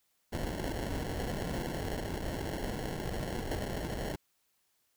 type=noise with sample-and-hold; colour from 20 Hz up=pink; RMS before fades=-36 dBFS; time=0.32-4.16 s; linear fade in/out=10 ms; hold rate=1225 Hz; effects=white hiss -75 dBFS RMS until 4.96 s